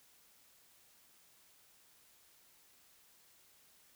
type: silence
effects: white hiss -66 dBFS RMS until 3.95 s